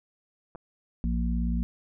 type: clicks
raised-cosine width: 1 ms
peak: -29 dBFS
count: 2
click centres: 0.551 / 0.557 s
type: harmonic tone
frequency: 58.27 Hz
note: A#1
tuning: in tune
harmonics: 1 / 3 / 4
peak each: -26 / -31 / -32 dBFS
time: 1.04-1.63 s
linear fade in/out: 0 ms
effects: none